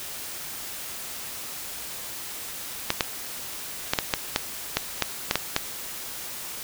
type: clicks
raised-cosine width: 0.2 ms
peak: -3 dBFS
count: 11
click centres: 2.904 / 3.008 / 3.935 / 3.988 / 4.138 / 4.361 / 4.77 / 5.023 / 5.311 / 5.356 / 5.564 s
effects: white hiss -36 dBFS RMS until 6.63 s